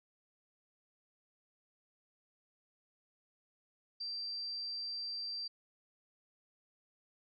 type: tone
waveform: sine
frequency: 4699 Hz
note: D8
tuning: in tune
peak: -38 dBFS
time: 4-5.48 s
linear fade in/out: 10 ms
effects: none